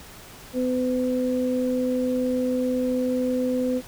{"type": "tone pair together", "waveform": "sine", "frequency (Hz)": [252.8, 505.6], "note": ["B3", "B4"], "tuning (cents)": [41, 41], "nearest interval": "octave", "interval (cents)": 1200, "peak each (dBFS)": [-23, -25], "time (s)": [0.53, 3.82], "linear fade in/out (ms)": 50, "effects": ["pink hiss -44 dBFS RMS until 3.87 s"]}